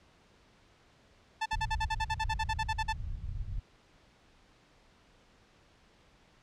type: tone bursts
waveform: sawtooth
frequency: 880 Hz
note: A5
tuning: in tune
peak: -25 dBFS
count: 16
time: 1.41-2.929 s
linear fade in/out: 10 ms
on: 49 ms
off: 49 ms
type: low-pass noise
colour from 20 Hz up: pink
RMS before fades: -37 dBFS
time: 1.53-3.6 s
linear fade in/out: 2 ms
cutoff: 110 Hz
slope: 24 dB/octave
effects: pink hiss -63 dBFS RMS until 6.42 s + low-pass 5000 Hz 12 dB/octave